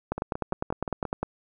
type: two click trains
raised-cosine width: 1 ms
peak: -13 / -17 dBFS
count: 12 / 6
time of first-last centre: 0.12-1.23 / 0.18-1.053 s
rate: 9.91 / 5.73 Hz
effects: none